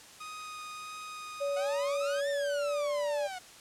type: tone with vibrato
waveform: sawtooth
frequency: 1244.5 Hz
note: D#6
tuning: in tune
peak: -37 dBFS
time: 0.2-2.21 s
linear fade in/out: 10 ms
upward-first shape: sine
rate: 1.6 Hz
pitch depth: 8 cents each way
type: tone with pitch glide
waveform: sine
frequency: 566 to 583.6 Hz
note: C#5 to D5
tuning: +36 to -11 cents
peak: -29 dBFS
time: 1.4-3.28 s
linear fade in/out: 20 ms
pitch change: +53 cents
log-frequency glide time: 2.29-2.85 s
type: exponential two-way sweep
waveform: sawtooth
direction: up then down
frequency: 719 to 1830 to 719 Hz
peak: -34 dBFS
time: 1.56-3.39 s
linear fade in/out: 10 ms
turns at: 2.29 s
effects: white hiss -52 dBFS RMS until 3.6 s + low-pass 9000 Hz 12 dB/octave